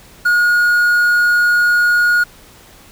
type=tone with quantisation; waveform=triangle; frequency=1440 Hz; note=F#6; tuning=47 cents flat; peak=-8 dBFS; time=0.25-2.24 s; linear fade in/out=10 ms; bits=6; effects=pink hiss -43 dBFS RMS until 2.91 s